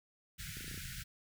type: band-stop noise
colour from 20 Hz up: pink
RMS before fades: -45 dBFS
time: 0.38-1.04 s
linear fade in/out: 20 ms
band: 190 to 1400 Hz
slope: 96 dB/octave
type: clicks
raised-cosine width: 3 ms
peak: -37 dBFS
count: 7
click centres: 0.57 / 0.608 / 0.644 / 0.68 / 0.713 / 0.744 / 0.777 s
effects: none